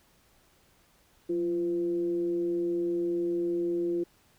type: tone with frequency modulation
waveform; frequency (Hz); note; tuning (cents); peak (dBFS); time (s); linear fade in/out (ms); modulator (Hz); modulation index
sine; 344.6; F4; -23; -26; 1.29-4.04; 10; 164; 0.32
effects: pink hiss -64 dBFS RMS until 4.38 s